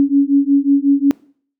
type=beating tone pair; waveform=sine; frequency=277.2 / 282.7 Hz; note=C#4 / C#4; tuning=0 / +34 cents; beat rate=5.5 Hz; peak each=-13 dBFS; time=0-1.11 s; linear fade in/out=0 ms; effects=noise-tail reverb RT60 0.5 s tail -22 dB re dry